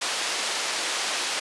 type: band-pass noise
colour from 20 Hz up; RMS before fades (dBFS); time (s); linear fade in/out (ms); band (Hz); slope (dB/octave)
white; -28; 0.01-1.4; 10; 430 to 5600; 12
effects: resampled to 24000 Hz